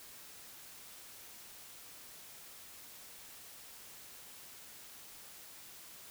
silence, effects white hiss -53 dBFS RMS until 6.1 s

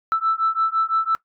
sine beating tone pair, 1318.5 / 1324.4 Hz, E6 / E6, 0 / +8 cents, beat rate 5.9 Hz, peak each -20 / -20 dBFS, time 0.12-1.15 s, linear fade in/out 0 ms, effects noise-tail reverb RT60 0.1 s tail -20 dB re dry + tanh soft clip ceiling -11 dBFS

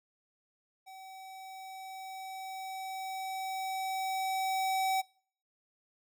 square tone with level ramp, 763 Hz, G5, 47 cents flat, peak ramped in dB -48 to -28 dBFS, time 0.86-5.02 s, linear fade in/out 20 ms, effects noise-tail reverb RT60 0.5 s tail -25 dB re dry

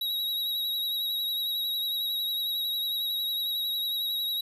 square tone with vibrato, 3845 Hz, B7, 47 cents flat, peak -28 dBFS, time 0.01-4.41 s, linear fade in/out 5 ms, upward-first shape triangle, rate 11 Hz, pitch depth 40 cents each way, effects none

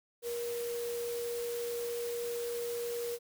sine tone in noise, 474.3 Hz, A#4, 30 cents sharp, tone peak -34 dBFS, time 0.22-3.19 s, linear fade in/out 50 ms, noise white, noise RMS -45 dBFS, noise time 0.22-3.19 s, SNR +8 dB, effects none

